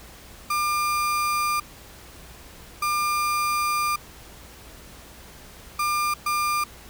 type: tone bursts at uneven times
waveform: 35% pulse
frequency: 1200 Hz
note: D6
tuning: 37 cents sharp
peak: -20 dBFS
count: 4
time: 0.5-1.6 / 2.82-3.96 / 5.79-6.14 / 6.26-6.64 s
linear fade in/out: 5 ms
effects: added 60 Hz sine -50 dBFS peak until 6.89 s + pink hiss -46 dBFS RMS until 6.89 s